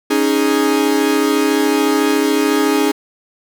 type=chord; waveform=45% pulse; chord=C# suspended second; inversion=none; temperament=equal; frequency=277.2 / 311.1 / 415.3 Hz; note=C#4 / D#4 / G#4; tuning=0 / 0 / 0 cents; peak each=-17 dBFS; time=0.1-2.92 s; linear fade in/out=10 ms; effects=none